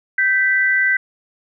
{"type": "tone pair together", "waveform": "sine", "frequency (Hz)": [1556, 1979.2], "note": ["G6", "B6"], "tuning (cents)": [-13, 3], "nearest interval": "major third", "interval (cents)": 416, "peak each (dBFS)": -16, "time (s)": [0.18, 0.97], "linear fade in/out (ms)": 5, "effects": []}